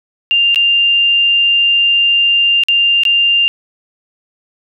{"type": "tone with dropouts", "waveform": "sine", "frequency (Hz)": 2794, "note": "F7", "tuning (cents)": 0, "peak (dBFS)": -8, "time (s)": [0.31, 3.48], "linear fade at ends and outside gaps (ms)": 0, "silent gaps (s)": [[0.546, 0.559], [2.636, 2.685], [3.035, 3.052]], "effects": []}